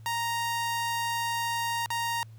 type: tone with dropouts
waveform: sawtooth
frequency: 932.3 Hz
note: A#5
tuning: in tune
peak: -24 dBFS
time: 0.06-2.23 s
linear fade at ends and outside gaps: 0 ms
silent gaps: 1.86-1.904 s
effects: added 111 Hz sine -45 dBFS peak until 2.38 s + pink hiss -65 dBFS RMS until 2.38 s